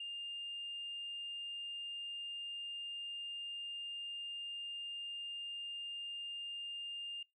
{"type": "tone", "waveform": "sine", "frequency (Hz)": 2809, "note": "F7", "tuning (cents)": 9, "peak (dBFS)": -40, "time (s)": [0, 7.23], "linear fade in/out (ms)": 5, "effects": ["noise-tail reverb RT60 0.2 s tail -25 dB re dry", "tanh soft clip ceiling -37 dBFS"]}